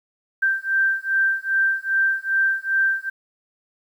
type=beating tone pair; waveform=sine; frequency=1568 / 1570.5 Hz; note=G6 / G6; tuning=0 / +3 cents; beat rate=2.5 Hz; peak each=-21 dBFS; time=0.42-3.1 s; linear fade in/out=10 ms; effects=9-bit